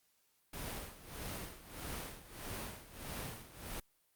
pink noise with tremolo, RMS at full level -42 dBFS, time 0.53-3.8 s, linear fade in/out 5 ms, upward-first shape sine, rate 1.6 Hz, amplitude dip 80%, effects white hiss -75 dBFS RMS until 4.15 s + Opus 48 kbps

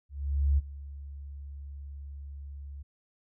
sine tone with ADSR envelope, 70.4 Hz, C#2, 27 cents sharp, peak -20 dBFS, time 0.09-2.83 s, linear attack 490 ms, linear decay 25 ms, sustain -19 dB, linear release 12 ms, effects none

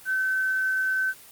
sine tone with quantisation, 1531 Hz, G6, 41 cents flat, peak -22 dBFS, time 0.05-1.14 s, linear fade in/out 50 ms, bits 8, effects white hiss -48 dBFS RMS until 1.31 s + Opus 24 kbps

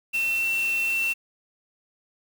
sine tone in noise, 2699 Hz, E7, 40 cents sharp, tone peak -22 dBFS, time 0.13-1.14 s, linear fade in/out 20 ms, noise white, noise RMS -38 dBFS, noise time 0.13-1.14 s, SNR +13 dB, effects none

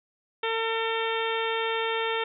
harmonic tone, 451.6 Hz, A4, 45 cents sharp, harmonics 1 / 2 / 3 / 4 / 5 / 6 / 7 / 8, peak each -29 / -32 / -34 / -35 / -36 / -37 / -37 / -38 dBFS, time 0.43-2.24 s, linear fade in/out 5 ms, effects none

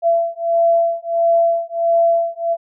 sine beating tone pair, 673 / 674.5 Hz, E5 / E5, +36 / +40 cents, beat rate 1.5 Hz, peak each -16 dBFS, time 0.02-2.57 s, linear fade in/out 50 ms, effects none

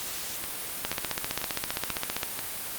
two click trains, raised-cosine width 0.2 ms, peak -15 / -10 dBFS, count 5 / 22, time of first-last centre 0.44-2.391 / 0.85-2.232 s, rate 2.05 / 15.2 Hz, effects white hiss -35 dBFS RMS until 2.78 s + Opus 48 kbps

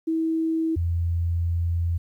sine tone pair in turn, 323.4 / 85.07 Hz, E4 / F2, -33 / -45 cents, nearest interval octave + major seventh, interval 2312 cents, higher first, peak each -21 dBFS, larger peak neither, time 0.07-0.76 / 0.76-1.98 s, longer second, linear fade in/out 10 ms, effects 10-bit

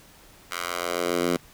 10% pulse tone with high-pass filter sweep, 87.31 Hz, F2, in tune, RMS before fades -27 dBFS, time 0.51-1.37 s, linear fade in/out 5 ms, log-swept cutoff 1400 to 220 Hz, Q 1.1, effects pink hiss -52 dBFS RMS until 1.53 s

